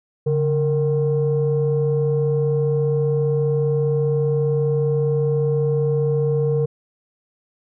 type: tone pair together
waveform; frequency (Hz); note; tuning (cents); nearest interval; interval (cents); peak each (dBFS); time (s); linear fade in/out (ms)
sine; 142.39 / 462.1; C#3 / A#4; +47 / -15; octave + minor sixth; 2038; -18; 0.26-6.66; 10
effects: tanh soft clip ceiling -11 dBFS